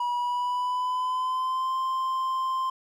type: tone with pitch glide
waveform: triangle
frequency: 970 to 1045.6 Hz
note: B5 to C6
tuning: -31 to -1 cents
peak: -23 dBFS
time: 0-2.7 s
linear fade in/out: 5 ms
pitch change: +130 cents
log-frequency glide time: 0.16-1.76 s
effects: none